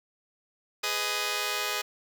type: chord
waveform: 5% pulse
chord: G# minor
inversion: none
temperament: just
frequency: 415.3 / 498.4 / 623 Hz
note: G#4 / B4 / D#5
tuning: 0 / +16 / +2 cents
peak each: -21 / -22 / -23 dBFS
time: 0.83-1.82 s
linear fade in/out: 10 ms
effects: none